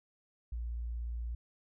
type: tone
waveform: sine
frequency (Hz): 58.4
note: A#1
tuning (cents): +4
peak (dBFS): -35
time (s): 0.52-1.35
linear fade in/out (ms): 5
effects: none